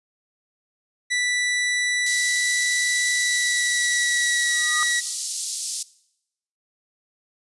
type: tone with pitch glide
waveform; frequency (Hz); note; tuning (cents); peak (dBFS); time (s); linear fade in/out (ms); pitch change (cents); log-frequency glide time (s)
sawtooth; 1970 to 1931.7; B6 to B6; -5 to -39; -17; 1.1-5.01; 20; -34; 3.14-4.45
type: band-pass noise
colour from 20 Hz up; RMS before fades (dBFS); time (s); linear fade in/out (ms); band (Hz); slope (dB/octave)
white; -29; 2.06-5.83; 5; 4500 to 9600; 24
type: tone with exponential growth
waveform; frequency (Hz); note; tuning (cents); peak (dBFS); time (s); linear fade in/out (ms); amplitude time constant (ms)
sine; 1226; D#6; -26; -21; 4.42-4.83; 0; 87
effects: noise-tail reverb RT60 0.8 s tail -20 dB re dry + resampled to 24000 Hz